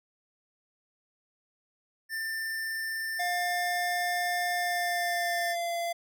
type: tone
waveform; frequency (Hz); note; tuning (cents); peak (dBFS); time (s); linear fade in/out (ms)
square; 1788; A6; +27; -32; 2.09-5.56; 50
type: tone with pitch glide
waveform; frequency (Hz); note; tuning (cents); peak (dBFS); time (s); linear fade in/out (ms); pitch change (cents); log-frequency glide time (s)
square; 708 to 683.9; F5 to F5; +23 to -36; -30; 3.19-5.93; 10; -59; 4.57-5.74
effects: none